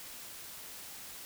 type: silence
effects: white hiss -47 dBFS RMS until 1.25 s